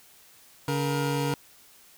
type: tone pair together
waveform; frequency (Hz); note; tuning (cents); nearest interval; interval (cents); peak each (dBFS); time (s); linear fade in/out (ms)
25% pulse; 141.8 / 471.8; C#3 / A#4; +40 / +21; octave + major sixth; 2081; -23 / -26; 0.68-1.34; 2
effects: white hiss -55 dBFS RMS until 1.97 s